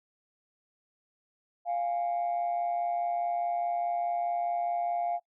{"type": "tone pair together", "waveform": "sine", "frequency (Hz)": [698.5, 823.3], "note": ["F5", "G#5"], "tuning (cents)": [0, -15], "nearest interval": "minor third", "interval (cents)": 285, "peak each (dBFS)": [-27, -35], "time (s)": [1.65, 5.2], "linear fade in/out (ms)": 50, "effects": ["noise-tail reverb RT60 0.1 s tail -22 dB re dry", "tanh soft clip ceiling -23 dBFS"]}